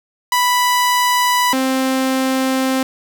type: tone pair in turn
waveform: sawtooth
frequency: 987.8 / 262.8 Hz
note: B5 / C4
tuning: 0 / +8 cents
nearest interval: octave + major seventh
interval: 2292 cents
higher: first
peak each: -9 / -11 dBFS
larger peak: first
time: 0.32-1.53 / 1.53-2.83 s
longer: second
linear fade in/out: 2 ms
effects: 7-bit